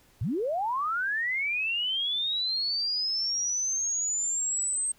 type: linear sweep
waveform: sine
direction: up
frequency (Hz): 82.41 to 8372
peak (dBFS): -26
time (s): 0.21-4.92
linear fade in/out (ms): 5
effects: pink hiss -61 dBFS RMS until 4.98 s